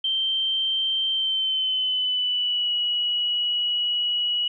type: tone with pitch glide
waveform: sine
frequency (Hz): 3132 to 2922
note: G7 to F#7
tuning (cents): -2 to -22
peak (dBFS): -21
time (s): 0.04-4.48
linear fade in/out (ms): 5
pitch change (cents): -120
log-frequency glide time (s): 1.11-2.74
effects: none